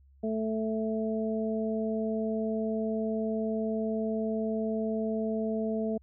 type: harmonic tone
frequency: 220 Hz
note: A3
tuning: in tune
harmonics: 1 / 2 / 3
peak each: -30 / -33 / -35 dBFS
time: 0.23-5.98 s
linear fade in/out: 10 ms
effects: added 68 Hz sine -56 dBFS peak until 6.02 s